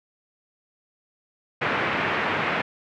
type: band-pass noise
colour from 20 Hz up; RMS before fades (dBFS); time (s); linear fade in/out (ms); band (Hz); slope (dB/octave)
white; -25; 1.61-2.62; 10; 100 to 2300; 24
effects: none